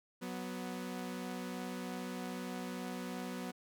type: tone pair together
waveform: sawtooth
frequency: 184.38 / 246.9 Hz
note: F#3 / B3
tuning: -6 / 0 cents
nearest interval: perfect fourth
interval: 506 cents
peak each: -39 / -38 dBFS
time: 0.21-3.52 s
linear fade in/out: 20 ms
effects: none